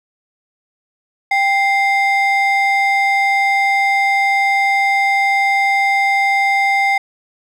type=ring-modulated tone; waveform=triangle; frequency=1441 Hz; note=F#6; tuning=46 cents flat; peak=-7 dBFS; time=1.31-6.98 s; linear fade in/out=5 ms; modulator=652 Hz; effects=none